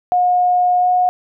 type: tone with pitch glide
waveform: sine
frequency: 720 to 725.8 Hz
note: F#5 to F#5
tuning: -47 to -34 cents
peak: -11 dBFS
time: 0.12-1.09 s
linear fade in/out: 0 ms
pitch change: +13 cents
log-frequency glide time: 0.79-0.88 s
effects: none